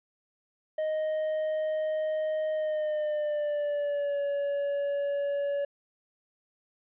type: tone with pitch glide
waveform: triangle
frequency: 622.3 to 567.4 Hz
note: D#5 to C#5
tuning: 0 to +40 cents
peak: -25 dBFS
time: 0.78-5.65 s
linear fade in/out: 5 ms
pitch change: -160 cents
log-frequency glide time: 2.53-4.2 s
effects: resampled to 8000 Hz + 11-bit